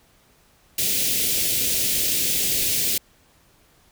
white band-stop noise, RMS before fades -22 dBFS, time 0.78-2.98 s, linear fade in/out 5 ms, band 510 to 2300 Hz, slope 24 dB/octave, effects pink hiss -58 dBFS RMS until 3.91 s

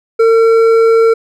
sine tone with hard clipping, 453.5 Hz, A#4, 48 cents flat, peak -7 dBFS, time 0.19-1.14 s, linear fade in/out 10 ms, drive 7 dB, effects none

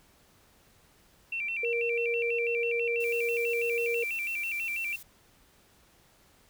sine tone with vibrato, 2519 Hz, D#7, 21 cents sharp, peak -30 dBFS, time 1.32-4.96 s, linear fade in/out 5 ms, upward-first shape square, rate 6.1 Hz, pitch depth 120 cents each way
sine tone, 469.7 Hz, A#4, 13 cents sharp, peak -28 dBFS, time 1.63-4.04 s, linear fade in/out 5 ms
blue noise, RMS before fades -47 dBFS, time 3-5.03 s, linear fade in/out 5 ms
effects pink hiss -62 dBFS RMS until 6.49 s

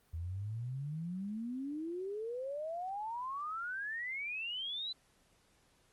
sine exponential sweep, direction up, 79.5 to 4056 Hz, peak -37 dBFS, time 0.13-4.93 s, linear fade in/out 10 ms, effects pink hiss -70 dBFS RMS until 5.92 s + Opus 32 kbps

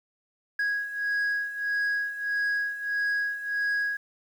sine beating tone pair, 1654 / 1655.6 Hz, G#6 / G#6, -8 / -6 cents, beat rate 1.6 Hz, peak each -29 / -25 dBFS, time 0.59-3.97 s, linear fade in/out 5 ms, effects tanh soft clip ceiling -23 dBFS + 9-bit

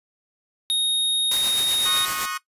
square tone, 3729 Hz, A#7, in tune, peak -19 dBFS, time 0.7-2.05 s, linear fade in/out 0 ms
white noise with tremolo, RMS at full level -27 dBFS, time 1.31-2.26 s, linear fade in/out 5 ms, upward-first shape sine, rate 7.9 Hz, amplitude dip 40%
sawtooth chord, D# minor seventh, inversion third, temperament equal with one note detuned, 1090.3 / 1244.5 / 1480 / 1864.7 Hz, C#6 / D#6 / F#6 / A#6, -29 / 0 / 0 / 0 cents, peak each -28 / -27 / -29 / -33 dBFS, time 1.85-2.38 s, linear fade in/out 10 ms
effects noise-tail reverb RT60 0.1 s tail -17 dB re dry + resampled to 32000 Hz

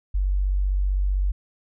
sine tone, 47.79 Hz, G1, 43 cents flat, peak -19 dBFS, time 0.14-1.32 s, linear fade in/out 10 ms, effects none

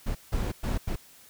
brown noise bursts at uneven times, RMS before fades -28 dBFS, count 4, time 0.06-0.15 / 0.32-0.52 / 0.63-0.78 / 0.87-0.96 s, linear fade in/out 10 ms, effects white hiss -54 dBFS RMS until 1.29 s

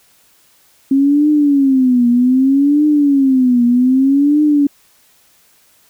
sine tone with vibrato, 268.6 Hz, C4, 46 cents sharp, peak -8 dBFS, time 0.91-4.67 s, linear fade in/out 5 ms, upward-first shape triangle, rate 0.64 Hz, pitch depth 210 cents each way, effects white hiss -52 dBFS RMS until 5.89 s

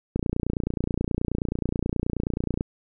click train, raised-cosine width 3 ms, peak -12 dBFS, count 73, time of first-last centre 0.16-2.609 s, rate 29.4 Hz, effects none

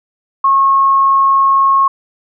sine tone, 1089 Hz, C#6, 31 cents flat, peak -7 dBFS, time 0.44-1.88 s, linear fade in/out 5 ms, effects none

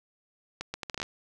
accelerating click train, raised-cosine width 0.2 ms, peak -17 dBFS, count 9, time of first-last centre 0.61-1.029 s, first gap 130 ms, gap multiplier 0.71, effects none

